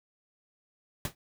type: noise with exponential decay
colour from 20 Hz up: pink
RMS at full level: -29 dBFS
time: 1.05-1.15 s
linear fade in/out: 2 ms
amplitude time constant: 20 ms
effects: none